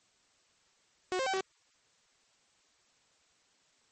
sawtooth tone with pitch steps, 367.8 / 528 / 767 / 381.4 Hz, F#4 / C5 / G5 / G4, -10 / +16 / -38 / -47 cents, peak -26 dBFS, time 1.12-1.408 s, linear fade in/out 0 ms, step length 72 ms, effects white hiss -69 dBFS RMS until 3.91 s + MP3 32 kbps

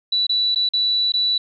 sine tone with dropouts, 3951 Hz, B7, in tune, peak -16 dBFS, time 0.12-1.38 s, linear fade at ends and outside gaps 5 ms, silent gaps 0.268-0.293 / 0.548-0.558 / 0.69-0.735 / 1.121-1.138 s, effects none

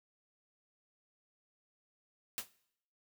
white noise with exponential decay, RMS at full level -34 dBFS, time 2.38-2.49 s, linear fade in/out 0 ms, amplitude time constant 23 ms, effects noise-tail reverb RT60 0.7 s tail -20 dB re dry

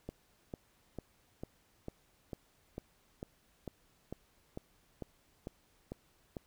click train, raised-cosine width 2 ms, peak -27 dBFS, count 15, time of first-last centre 0.09-6.368 s, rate 2.23 Hz, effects pink hiss -70 dBFS RMS until 6.46 s

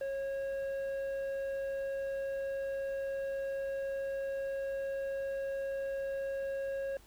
sine tone with tanh clipping, 546 Hz, C#5, 26 cents flat, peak -35 dBFS, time 0.01-6.97 s, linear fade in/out 2 ms, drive 7 dB, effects added 50 Hz sine -60 dBFS peak until 7.06 s + pink hiss -61 dBFS RMS until 7.06 s

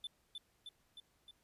triangle tone with echo, 3520 Hz, A7, in tune, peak -39 dBFS, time 0.04-0.07 s, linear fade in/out 2 ms, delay 310 ms, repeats 4, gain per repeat -3 dB, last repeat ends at 1.31 s, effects pink hiss -75 dBFS RMS until 1.43 s + resampled to 32000 Hz

